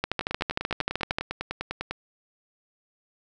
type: two click trains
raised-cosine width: 0.3 ms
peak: -9 / -14 dBFS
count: 16 / 18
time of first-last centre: 0.04-1.185 / 0.21-1.91 s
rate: 13.1 / 10 Hz
effects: none